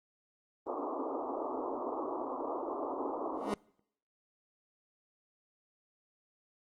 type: band-pass noise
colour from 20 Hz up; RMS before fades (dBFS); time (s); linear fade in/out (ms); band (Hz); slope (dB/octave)
pink; -37; 0.66-3.54; 10; 260 to 1200; 96
type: tone with exponential growth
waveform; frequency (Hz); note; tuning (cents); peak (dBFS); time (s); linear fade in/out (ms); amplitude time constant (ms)
25% pulse; 207.7; G#3; 0; -27; 3.33-3.54; 2; 45
effects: noise-tail reverb RT60 0.7 s tail -24 dB re dry + Opus 24 kbps